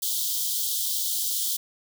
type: high-pass noise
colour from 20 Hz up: white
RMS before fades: -27 dBFS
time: 0.02-1.57 s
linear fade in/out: 10 ms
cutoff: 3100 Hz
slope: 96 dB/octave
effects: none